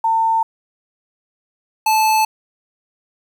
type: tone pair in turn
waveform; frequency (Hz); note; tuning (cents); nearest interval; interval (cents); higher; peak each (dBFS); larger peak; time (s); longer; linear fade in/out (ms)
sine / square; 900 / 871.9; A5 / A5; +39 / -16; minor second; 55; first; -13; neither; 0.04-0.43 / 1.86-2.25; neither; 5
effects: 8-bit